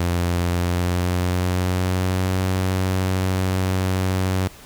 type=tone with pitch glide; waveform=sawtooth; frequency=87.31 to 93.58 Hz; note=F2 to F#2; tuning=0 to +20 cents; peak=-15 dBFS; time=0-4.48 s; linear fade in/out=5 ms; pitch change=+120 cents; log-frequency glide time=0.43-2.38 s; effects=pink hiss -44 dBFS RMS until 4.65 s